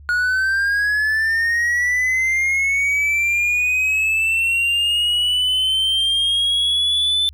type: linear sweep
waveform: triangle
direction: up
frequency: 1443 to 3535 Hz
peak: -14 dBFS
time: 0.09-7.29 s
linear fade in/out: 0 ms
effects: added 72 Hz sine -39 dBFS peak until 7.33 s